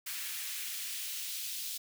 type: noise with high-pass filter sweep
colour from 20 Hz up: white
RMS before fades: -39 dBFS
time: 0.06-1.78 s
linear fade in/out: 10 ms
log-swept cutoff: 1800 to 3600 Hz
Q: 1.3
effects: none